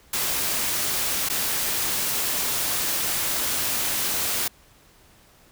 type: noise with dropouts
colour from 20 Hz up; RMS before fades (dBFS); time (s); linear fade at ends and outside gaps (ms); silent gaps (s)
white; -25; 0.13-4.48; 5; 1.288-1.298
effects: pink hiss -55 dBFS RMS until 5.51 s